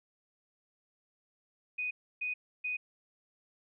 sine tone bursts, 2489 Hz, D#7, in tune, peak -32 dBFS, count 3, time 1.78-2.77 s, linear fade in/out 10 ms, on 130 ms, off 300 ms, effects none

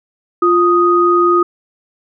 sine tone pair together, 349.4 / 1245.1 Hz, F4 / D#6, +1 / +1 cents, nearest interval octave + minor seventh, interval 2200 cents, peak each -11 dBFS, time 0.42-1.43 s, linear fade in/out 5 ms, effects none

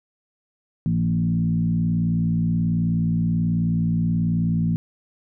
sine tone with frequency modulation, 167.1 Hz, E3, 24 cents sharp, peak -18 dBFS, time 0.86-4.76 s, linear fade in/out 0 ms, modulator 58.7 Hz, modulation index 1, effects none

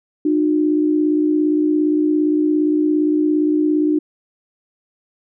sine tone pair together, 303.2 / 360.6 Hz, D#4 / F#4, -45 / -45 cents, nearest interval minor third, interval 300 cents, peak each -14 / -21 dBFS, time 0.25-3.99 s, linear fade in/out 5 ms, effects none

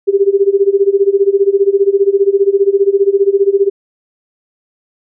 sine tone with tremolo, 396.5 Hz, G4, 20 cents sharp, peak -4 dBFS, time 0.07-3.7 s, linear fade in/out 20 ms, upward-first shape sine, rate 15 Hz, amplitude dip 90%, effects none

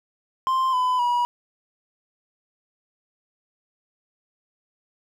triangle tone with pitch steps, 1046.5 / 1006.2 / 967.4 Hz, C6 / B5 / B5, 0 / +32 / -36 cents, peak -17 dBFS, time 0.47-1.25 s, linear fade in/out 0 ms, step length 260 ms, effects none

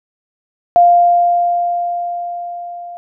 sine tone with level ramp, 698.5 Hz, F5, in tune, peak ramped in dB -4 to -27 dBFS, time 0.76-2.97 s, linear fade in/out 0 ms, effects none

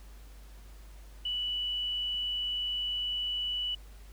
sine tone, 2960 Hz, F#7, in tune, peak -30 dBFS, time 1.25-3.75 s, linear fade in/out 5 ms, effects added 50 Hz sine -47 dBFS peak until 4.12 s + pink hiss -59 dBFS RMS until 4.12 s

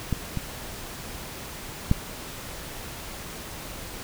clicks, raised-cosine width 5 ms, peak -11 / -15 / -6 dBFS, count 3, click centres 0.127 / 0.373 / 1.914 s, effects pink hiss -38 dBFS RMS until 4.03 s

